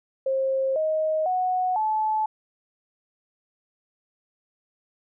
sine tone with pitch steps, 533 / 626.6 / 736.6 / 865.9 Hz, C5 / D#5 / F#5 / A5, +32 / +12 / -8 / -28 cents, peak -21 dBFS, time 0.26-2.26 s, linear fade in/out 5 ms, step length 500 ms, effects none

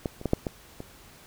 clicks, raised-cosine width 2 ms, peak -14 / -26 / -13 / -7 / -15 / -23 dBFS, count 6, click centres 0.058 / 0.214 / 0.257 / 0.334 / 0.468 / 0.804 s, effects pink hiss -52 dBFS RMS until 1.26 s

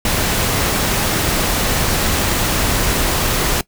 pink noise, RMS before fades -17 dBFS, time 0.05-3.61 s, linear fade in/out 2 ms, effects noise-tail reverb RT60 0.1 s tail -20 dB re dry

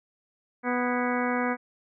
harmonic tone with a mistuned harmonic, 246.9 Hz, B3, in tune, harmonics 1 / 2 / 3 / 4 / 5 / 6 / 7 / 8 / 9, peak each -28 / -31 / -33 / -34 / -35 / -36 / -36 / -37 / -38 dBFS, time 0.63-1.57 s, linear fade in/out 50 ms, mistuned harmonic 7, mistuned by -75 cents, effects none

